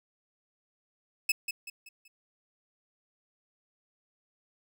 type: tone with echo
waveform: sawtooth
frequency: 2599 Hz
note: E7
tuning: 25 cents flat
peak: -20 dBFS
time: 1.29-1.32 s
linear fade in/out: 5 ms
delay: 190 ms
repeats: 4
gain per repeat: -8 dB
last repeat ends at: 2.08 s
effects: none